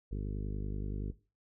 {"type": "harmonic tone", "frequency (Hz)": 50.5, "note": "G#1", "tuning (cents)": -48, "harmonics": [1, 2, 3, 4, 5, 6, 7, 8, 9], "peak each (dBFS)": [-35, -41, -45, -47, -49, -51, -52, -53, -54], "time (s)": [0.11, 1.12], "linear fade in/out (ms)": 10, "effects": ["noise-tail reverb RT60 0.3 s tail -17 dB re dry"]}